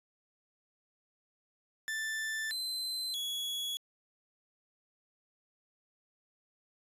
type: tone with pitch steps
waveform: 40% pulse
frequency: 1765 / 4072 / 3361 Hz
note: A6 / C8 / G#7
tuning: +5 / -48 / +20 cents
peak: -33 dBFS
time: 1.88-3.77 s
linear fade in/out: 0 ms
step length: 630 ms
effects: resampled to 32000 Hz